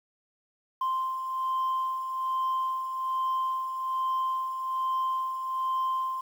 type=beating tone pair; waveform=sine; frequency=1044 / 1045.2 Hz; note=C6 / C6; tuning=-4 / -2 cents; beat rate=1.2 Hz; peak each=-34 / -26 dBFS; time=0.81-6.21 s; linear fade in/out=5 ms; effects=tanh soft clip ceiling -23 dBFS + 9-bit